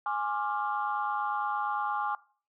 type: chord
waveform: sine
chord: D half-diminished seventh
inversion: second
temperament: equal with one note detuned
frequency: 830.6 / 1066 / 1174.7 / 1396.9 Hz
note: Ab5 / C6 / D6 / F6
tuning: 0 / +32 / 0 / 0 cents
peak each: -31 / -35 / -33 / -37 dBFS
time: 0.06-2.15 s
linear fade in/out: 2 ms
effects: noise-tail reverb RT60 0.4 s tail -20 dB re dry + tanh soft clip ceiling -18 dBFS